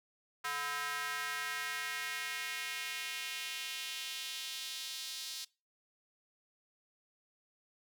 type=tone with high-pass filter sweep; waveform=square; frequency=144.6 Hz; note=D3; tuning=27 cents flat; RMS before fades=-40 dBFS; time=0.44-5.45 s; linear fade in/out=10 ms; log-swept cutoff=1300 to 4200 Hz; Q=1.9; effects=noise-tail reverb RT60 0.3 s tail -23 dB re dry